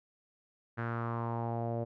sawtooth tone with low-pass filter sweep, 116.54 Hz, A#2, in tune, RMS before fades -35 dBFS, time 0.77-1.85 s, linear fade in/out 20 ms, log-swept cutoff 1600 to 580 Hz, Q 3.7, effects none

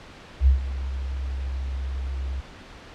sine tone with ADSR envelope, 66.4 Hz, C2, 26 cents sharp, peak -11 dBFS, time 0.4-2.41 s, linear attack 69 ms, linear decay 120 ms, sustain -15 dB, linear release 9 ms, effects pink hiss -44 dBFS RMS until 2.94 s + low-pass 4000 Hz 12 dB/octave

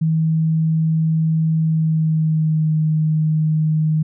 sine tone with pitch glide, 160 to 155.98 Hz, D#3 to D#3, +49 to +5 cents, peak -14 dBFS, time 0.01-4.03 s, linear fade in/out 10 ms, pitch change -44 cents, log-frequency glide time 1.59-2.75 s, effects none

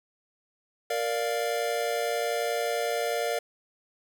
square chord, Bb major, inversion none, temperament equal, 466.2 / 587.3 / 698.5 Hz, Bb4 / D5 / F5, 0 / 0 / 0 cents, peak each -31 / -32 / -32 dBFS, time 0.9-3.39 s, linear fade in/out 5 ms, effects none

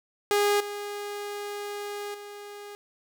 sawtooth tone with level steps, 410.2 Hz, G#4, 21 cents flat, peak -17 / -29 / -36 dBFS, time 0.31-2.75 s, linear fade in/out 0 ms, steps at 0.6 / 2.14 s, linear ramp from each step 5 ms, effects none

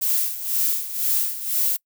violet noise with tremolo, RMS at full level -20 dBFS, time 0.01-1.77 s, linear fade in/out 10 ms, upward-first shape sine, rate 2 Hz, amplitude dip 75%, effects noise-tail reverb RT60 0.1 s tail -25 dB re dry

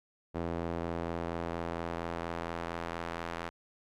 sawtooth tone with band-pass filter sweep, 84.3 Hz, E2, 39 cents sharp, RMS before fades -37 dBFS, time 0.34-3.5 s, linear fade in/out 20 ms, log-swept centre 470 to 1300 Hz, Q 0.71, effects none

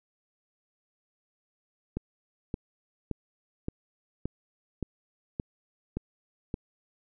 click train, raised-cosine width 3 ms, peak -18 dBFS, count 9, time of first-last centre 1.97-6.541 s, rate 1.75 Hz, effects none

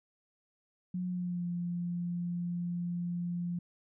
sine tone with pitch glide, 180.8 to 174.34 Hz, F#3 to F3, -40 to -3 cents, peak -32 dBFS, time 0.94-3.59 s, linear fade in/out 5 ms, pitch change -63 cents, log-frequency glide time 1.08-1.46 s, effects none

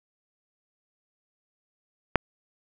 click, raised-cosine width 0.5 ms, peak -3 dBFS, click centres 2.157 s, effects none

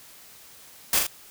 white noise with echo, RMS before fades -21 dBFS, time 0.93-0.99 s, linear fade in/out 2 ms, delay 39 ms, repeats 2, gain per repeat -4 dB, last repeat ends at 1.068 s, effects white hiss -49 dBFS RMS until 1.3 s

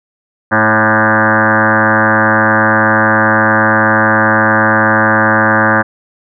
sine tone with frequency modulation, 872 Hz, A5, 16 cents flat, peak -6 dBFS, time 0.51-5.83 s, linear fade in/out 20 ms, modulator 109 Hz, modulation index 7.8, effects none

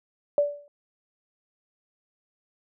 sine tone with exponential decay, 580 Hz, D5, 22 cents flat, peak -15 dBFS, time 0.38-0.68 s, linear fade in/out 1 ms, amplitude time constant 65 ms, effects none

